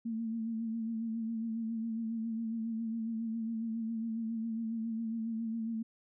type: tone with vibrato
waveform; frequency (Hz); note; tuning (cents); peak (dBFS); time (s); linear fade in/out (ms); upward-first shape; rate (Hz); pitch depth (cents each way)
sine; 225.9; A3; +46; -33; 0.05-5.83; 10; sine; 7.3; 40
effects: none